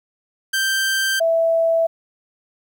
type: tone pair in turn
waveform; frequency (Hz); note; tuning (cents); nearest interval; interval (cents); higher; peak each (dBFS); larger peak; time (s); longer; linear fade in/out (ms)
sawtooth / sine; 1568 / 659.3; G6 / E5; 0 / 0; octave + minor third; 1500; first; -14; neither; 0.53-1.2 / 1.2-1.87; neither; 10
effects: 9-bit